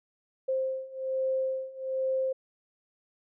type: beating tone pair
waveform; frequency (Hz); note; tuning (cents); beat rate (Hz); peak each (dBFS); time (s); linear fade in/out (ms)
sine; 525 / 526.2; C5 / C5; +6 / +10; 1.2; -32 / -30; 0.48-2.33; 10
effects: none